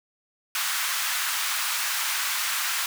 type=high-pass noise; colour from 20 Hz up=pink; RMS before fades=-27 dBFS; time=0.55-2.86 s; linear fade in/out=2 ms; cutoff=1100 Hz; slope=24 dB/octave; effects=none